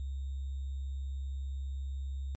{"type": "tone with sample-and-hold", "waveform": "sine", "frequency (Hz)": 67.6, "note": "C#2", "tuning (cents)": -43, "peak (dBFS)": -34, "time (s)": [0, 2.35], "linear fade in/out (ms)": 0, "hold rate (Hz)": 3675, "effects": ["MP3 32 kbps"]}